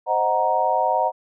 sine chord, C half-diminished seventh, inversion none, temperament equal with one note detuned, 523.3 / 622.3 / 740 / 936.6 Hz, C5 / Eb5 / Gb5 / Bb5, 0 / 0 / 0 / +8 cents, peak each -26 / -24 / -22 / -21 dBFS, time 0.06-1.12 s, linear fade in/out 50 ms, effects none

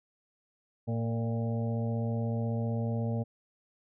harmonic tone with a mistuned harmonic, 114.5 Hz, A#2, 31 cents flat, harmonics 1 / 2 / 4 / 5 / 6 / 7, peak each -30 / -34 / -40 / -41 / -47 / -47 dBFS, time 0.87-3.24 s, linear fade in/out 20 ms, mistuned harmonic 5, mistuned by +33 cents, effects none

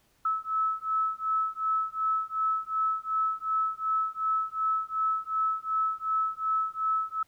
sine beating tone pair, 1300 / 1302.7 Hz, E6 / E6, -24 / -21 cents, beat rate 2.7 Hz, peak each -29 dBFS, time 0.25-7.23 s, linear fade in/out 5 ms, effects pink hiss -67 dBFS RMS until 7.27 s

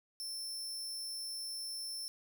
sawtooth tone, 5350 Hz, E8, 25 cents sharp, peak -37 dBFS, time 0.2-2.08 s, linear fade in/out 0 ms, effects none

